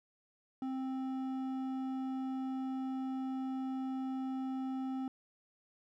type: tone with hard clipping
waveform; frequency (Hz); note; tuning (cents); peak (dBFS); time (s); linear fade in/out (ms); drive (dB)
triangle; 262.8; C4; +8; -37; 0.62-5.08; 2; 12
effects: none